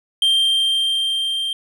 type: tone with level ramp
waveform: triangle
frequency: 3167 Hz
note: G7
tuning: 17 cents sharp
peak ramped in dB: -11 to -19 dBFS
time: 0.22-1.53 s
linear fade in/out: 2 ms
effects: none